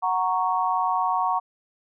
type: chord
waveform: sine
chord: F# major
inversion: none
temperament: equal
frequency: 740 / 932.3 / 1108.7 Hz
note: F#5 / A#5 / C#6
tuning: 0 / 0 / 0 cents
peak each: -25 dBFS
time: 0.02-1.4 s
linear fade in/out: 20 ms
effects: none